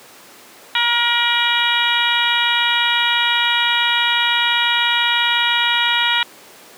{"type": "harmonic tone with a mistuned harmonic", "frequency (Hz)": 474.1, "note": "A#4", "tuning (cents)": 29, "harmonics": [2, 3, 4, 5, 6, 7, 8], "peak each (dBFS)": [-22, -22, -22, -22, -22, -22, -22], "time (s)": [0.75, 6.23], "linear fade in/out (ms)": 2, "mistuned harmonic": 6, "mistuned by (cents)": 35, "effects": ["pink hiss -42 dBFS RMS until 6.77 s", "high-pass 300 Hz 12 dB/octave"]}